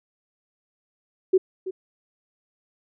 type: tone with echo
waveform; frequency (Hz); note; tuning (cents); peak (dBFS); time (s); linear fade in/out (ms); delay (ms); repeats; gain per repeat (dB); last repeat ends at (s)
sine; 375.5; F#4; +26; -13; 1.33-1.38; 10; 330; 1; -14; 1.71
effects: none